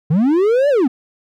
triangle linear two-way sweep, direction up then down, 140.4 to 595 to 229.8 Hz, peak -9 dBFS, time 0.1-0.88 s, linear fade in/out 10 ms, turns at 0.69 s, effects none

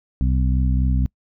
harmonic tone, 64 Hz, C2, 38 cents flat, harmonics 1 / 2 / 3 / 4, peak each -17 / -23 / -27 / -29 dBFS, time 0.21-1.06 s, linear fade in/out 0 ms, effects noise-tail reverb RT60 0.1 s tail -26 dB re dry

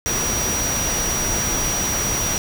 sine tone in noise, 5780 Hz, F#8, 41 cents flat, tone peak -22 dBFS, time 0.06-2.38 s, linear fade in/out 0 ms, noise pink, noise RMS -24 dBFS, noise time 0.06-2.38 s, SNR -1 dB, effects none

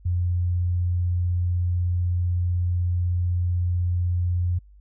sine tone, 88.4 Hz, F2, 22 cents sharp, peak -20 dBFS, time 0.05-4.59 s, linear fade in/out 10 ms, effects added 50 Hz sine -47 dBFS peak until 4.8 s

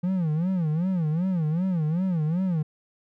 triangle tone with vibrato, 170 Hz, F3, 46 cents flat, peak -20 dBFS, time 0.03-2.63 s, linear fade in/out 10 ms, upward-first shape sine, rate 2.6 Hz, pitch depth 200 cents each way, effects none

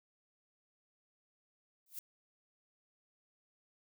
violet noise with exponential growth, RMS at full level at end -39 dBFS, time 1.86-1.99 s, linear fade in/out 2 ms, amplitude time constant 28 ms, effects none

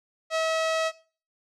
sawtooth tone with low-pass filter, 644 Hz, E5, 41 cents flat, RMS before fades -26 dBFS, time 0.3-0.92 s, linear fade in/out 50 ms, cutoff 5800 Hz, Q 1, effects noise-tail reverb RT60 0.4 s tail -18 dB re dry

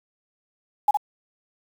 sine tone with echo, 830.6 Hz, G#5, in tune, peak -13 dBFS, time 0.88-0.91 s, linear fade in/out 5 ms, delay 62 ms, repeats 1, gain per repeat -5 dB, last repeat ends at 0.972 s, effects 7-bit

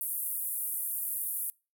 pink band-pass noise, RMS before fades -34 dBFS, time 0.01-1.5 s, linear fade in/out 0 ms, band 10000 to 16000 Hz, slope 48 dB/octave, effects noise-tail reverb RT60 0.3 s tail -24 dB re dry

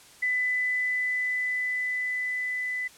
sine tone with level ramp, 2000 Hz, B6, 21 cents sharp, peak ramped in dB -23 to -28 dBFS, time 0.22-2.88 s, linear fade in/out 10 ms, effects white hiss -52 dBFS RMS until 2.97 s + low-pass 10000 Hz 12 dB/octave

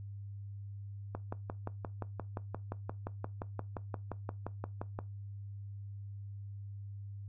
click train, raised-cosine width 1 ms, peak -24 dBFS, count 23, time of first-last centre 1.15-4.989 s, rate 5.73 Hz, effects noise-tail reverb RT60 0.2 s tail -18 dB re dry + added 100 Hz sine -42 dBFS peak until 7.28 s

